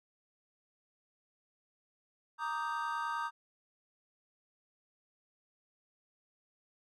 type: chord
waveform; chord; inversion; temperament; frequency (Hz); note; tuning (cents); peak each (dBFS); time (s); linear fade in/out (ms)
triangle; Eb major seventh; second; equal; 932.3 / 1174.7 / 1244.5 / 1568; Bb5 / D6 / Eb6 / G6; 0 / 0 / 0 / 0; -36 / -40 / -37 / -39; 2.38-3.31; 50
effects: none